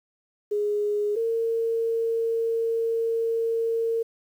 sine tone pair in turn, 415.3 / 456.7 Hz, G#4 / A#4, 0 / -36 cents, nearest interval major second, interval 164 cents, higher second, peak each -22 dBFS, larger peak neither, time 0.51-1.16 / 1.16-4.03 s, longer second, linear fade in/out 10 ms, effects 9-bit

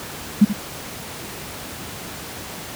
sine tone with echo, 207.7 Hz, G#3, in tune, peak -6 dBFS, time 0.41-0.45 s, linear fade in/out 10 ms, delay 82 ms, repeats 1, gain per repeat -12 dB, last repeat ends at 0.532 s, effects pink hiss -33 dBFS RMS until 2.75 s + high-pass 80 Hz 12 dB/octave

